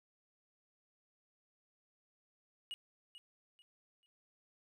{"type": "tone with echo", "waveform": "triangle", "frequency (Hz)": 2889, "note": "F#7", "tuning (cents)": -42, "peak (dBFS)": -39, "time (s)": [2.71, 2.74], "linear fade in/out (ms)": 0, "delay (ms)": 440, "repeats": 3, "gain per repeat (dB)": -11, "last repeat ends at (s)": 4.06, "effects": []}